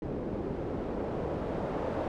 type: noise with low-pass filter sweep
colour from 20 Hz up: white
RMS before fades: -34 dBFS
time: 0.02-2.08 s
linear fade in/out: 2 ms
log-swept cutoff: 360 to 620 Hz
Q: 1.2
effects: none